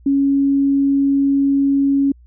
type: tone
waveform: sine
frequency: 277.2 Hz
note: C#4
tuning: in tune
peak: -12 dBFS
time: 0.06-2.12 s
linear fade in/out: 5 ms
effects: added 60 Hz sine -43 dBFS peak until 2.26 s